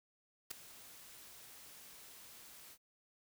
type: noise with ADSR envelope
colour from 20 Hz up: white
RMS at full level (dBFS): -39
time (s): 0.5-2.78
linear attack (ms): 13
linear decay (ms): 4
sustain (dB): -17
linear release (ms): 60
effects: none